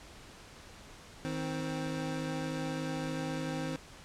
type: tone pair together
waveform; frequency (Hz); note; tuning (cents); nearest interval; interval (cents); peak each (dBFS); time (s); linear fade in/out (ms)
25% pulse; 157.63 / 261.6; D#3 / C4; +23 / 0; major sixth; 877; -33 / -33; 1.25-3.76; 0
effects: pink hiss -52 dBFS RMS until 4.04 s + low-pass 8000 Hz 12 dB/octave